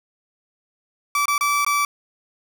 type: tone with dropouts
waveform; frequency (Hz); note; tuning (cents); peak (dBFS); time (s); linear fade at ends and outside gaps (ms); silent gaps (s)
30% pulse; 1157; D6; -26; -15; 1.15-1.85; 2; 1.256-1.281 / 1.38-1.409 / 1.648-1.664
effects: none